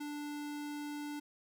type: tone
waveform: square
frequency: 293.7 Hz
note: D4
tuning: in tune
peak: -40 dBFS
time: 0-1.2 s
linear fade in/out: 10 ms
effects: none